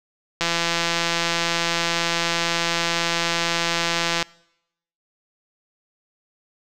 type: click train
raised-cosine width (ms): 0.2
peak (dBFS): -4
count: 646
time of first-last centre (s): 0.41-4.227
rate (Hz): 169
effects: noise-tail reverb RT60 0.8 s tail -24 dB re dry